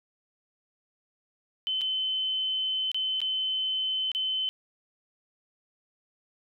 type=tone with dropouts; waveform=sine; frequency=3056 Hz; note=G7; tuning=45 cents flat; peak=-26 dBFS; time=1.67-4.49 s; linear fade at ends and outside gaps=0 ms; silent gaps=1.811-1.816 / 2.916-2.945 / 3.204-3.216 / 4.117-4.149 s; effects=none